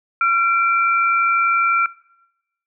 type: tone pair together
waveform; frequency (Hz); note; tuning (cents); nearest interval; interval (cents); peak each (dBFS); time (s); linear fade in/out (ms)
sine; 1365.9 / 2346; F6 / D7; -39 / -2; major sixth; 937; -14 / -21; 0.21-1.86; 2
effects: noise-tail reverb RT60 0.9 s tail -22 dB re dry